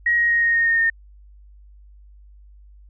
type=tone with pitch steps; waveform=sine; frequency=1894 / 1883.1 / 1872.2 / 1861.5 / 1850.7 / 1840.1 / 1829.5 Hz; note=A#6 / A#6 / A#6 / A#6 / A#6 / A#6 / A#6; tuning=+27 / +17 / +7 / -3 / -13 / -23 / -33 cents; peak=-15 dBFS; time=0.06-0.9 s; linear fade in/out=5 ms; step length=120 ms; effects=added 50 Hz sine -44 dBFS peak until 2.89 s